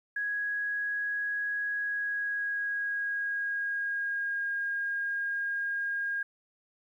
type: tone with pitch glide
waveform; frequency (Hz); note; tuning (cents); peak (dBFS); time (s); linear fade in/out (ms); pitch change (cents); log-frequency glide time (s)
sine; 1661.2 to 1623.3; G#6 to G#6; 0 to -40; -29; 0.16-6.23; 5; -40; 1.69-4.5
effects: 11-bit